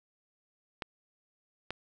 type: clicks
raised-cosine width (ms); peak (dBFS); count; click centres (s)
0.3; -19; 2; 0.822 / 1.706
effects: none